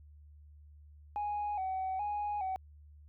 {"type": "tone with vibrato", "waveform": "sine", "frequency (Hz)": 792, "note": "G5", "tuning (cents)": 18, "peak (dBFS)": -31, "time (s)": [1.16, 2.56], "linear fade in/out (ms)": 0, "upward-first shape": "square", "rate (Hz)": 1.2, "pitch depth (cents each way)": 79, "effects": ["tanh soft clip ceiling -30 dBFS", "added 74 Hz sine -53 dBFS peak until 3.08 s"]}